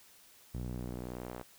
sawtooth tone with band-pass filter sweep, 61.3 Hz, B1, 12 cents flat, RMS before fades -41 dBFS, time 0.54-1.43 s, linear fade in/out 5 ms, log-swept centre 130 to 740 Hz, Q 0.72, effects white hiss -60 dBFS RMS until 1.58 s

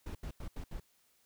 brown noise bursts at uneven times, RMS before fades -41 dBFS, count 5, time 0.06-0.15 / 0.23-0.31 / 0.4-0.48 / 0.56-0.64 / 0.71-0.8 s, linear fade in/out 5 ms, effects white hiss -71 dBFS RMS until 1.25 s

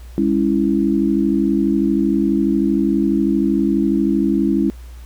sine chord, C# minor, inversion second, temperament equal with one note detuned, 203.4 / 277.2 / 329.6 Hz, G#3 / C#4 / E4, -36 / 0 / 0 cents, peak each -18 dBFS, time 0.18-4.7 s, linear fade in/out 0 ms, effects added 60 Hz sine -33 dBFS peak until 5.05 s + pink hiss -49 dBFS RMS until 5.05 s

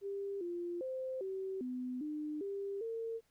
sine tone with pitch steps, 397.6 / 347.9 / 520 / 382.4 / 251.9 / 302.1 / 397.3 / 454.6 Hz, G4 / F4 / C5 / G4 / B3 / D4 / G4 / A#4, +25 / -7 / -11 / -43 / +34 / +49 / +23 / -43 cents, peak -37 dBFS, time 0.01-3.21 s, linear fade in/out 50 ms, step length 400 ms, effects pink hiss -75 dBFS RMS until 3.3 s

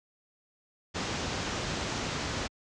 pink low-pass noise, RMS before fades -33 dBFS, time 0.94-2.48 s, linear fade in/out 20 ms, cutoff 7100 Hz, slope 48 dB/octave, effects high-pass 60 Hz 12 dB/octave

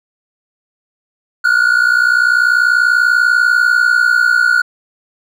triangle tone pair together, 1419.8 / 1480 Hz, F6 / F#6, +28 / 0 cents, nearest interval minor second, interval 72 cents, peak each -10 dBFS, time 1.44-4.62 s, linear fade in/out 10 ms, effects none

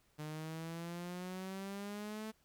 sawtooth exponential sweep, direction up, 150.8 to 220 Hz, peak -38 dBFS, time 0.18-2.32 s, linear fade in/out 20 ms, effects pink hiss -73 dBFS RMS until 2.44 s

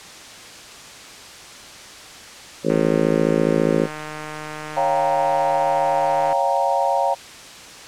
harmonic tone, 54.7 Hz, A1, 9 cents flat, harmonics 3 / 4 / 5 / 6 / 7 / 8 / 9 / 10, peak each -24 / -24 / -24 / -24 / -24 / -24 / -24 / -24 dBFS, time 2.63-3.88 s, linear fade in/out 50 ms
click train, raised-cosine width 0.5 ms, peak -17 dBFS, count 556, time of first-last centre 2.7-6.327 s, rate 153 Hz
sine chord, G half-diminished seventh, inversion second, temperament equal with one note detuned, 554.4 / 696 / 784 / 932.3 Hz, Db5 / F5 / G5 / Bb5, 0 / -6 / 0 / 0 cents, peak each -22 dBFS, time 4.76-7.15 s, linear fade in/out 20 ms
effects white hiss -39 dBFS RMS until 7.87 s + low-pass 7000 Hz 12 dB/octave

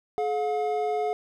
triangle tone pair together, 426.1 / 716 Hz, G#4 / F5, +44 / +43 cents, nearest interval major sixth, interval 899 cents, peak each -25 dBFS, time 0.18-1.13 s, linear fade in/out 0 ms, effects none

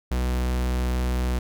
45% pulse tone, 62.2 Hz, B1, 13 cents sharp, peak -22 dBFS, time 0.11-1.39 s, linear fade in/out 5 ms, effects none

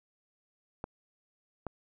clicks, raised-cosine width 1 ms, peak -22 dBFS, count 2, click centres 0.841 / 1.667 s, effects none

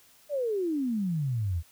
sine exponential sweep, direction down, 608 to 78 Hz, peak -26 dBFS, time 0.29-1.63 s, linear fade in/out 50 ms, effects white hiss -59 dBFS RMS until 1.71 s

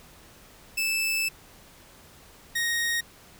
sawtooth tone pair in turn, 2631 / 1868.5 Hz, E7 / A#6, -4 / +4 cents, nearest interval tritone, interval 592 cents, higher first, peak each -21 dBFS, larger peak neither, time 0.77-1.29 / 2.55-3.01 s, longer first, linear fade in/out 10 ms, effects pink hiss -52 dBFS RMS until 3.39 s

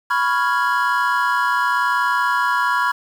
triangle chord, C# dominant seventh, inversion third, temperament equal, 987.8 / 1108.7 / 1396.9 / 1661.2 Hz, B5 / C#6 / E#6 / G#6, 0 / 0 / 0 / 0 cents, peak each -18 / -21 / -20 / -21 dBFS, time 0.1-2.92 s, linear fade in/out 10 ms, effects 7-bit

